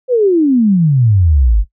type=exponential sweep; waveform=sine; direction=down; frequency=523.3 to 46.38 Hz; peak=-7 dBFS; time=0.08-1.65 s; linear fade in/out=50 ms; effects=noise-tail reverb RT60 0.1 s tail -18 dB re dry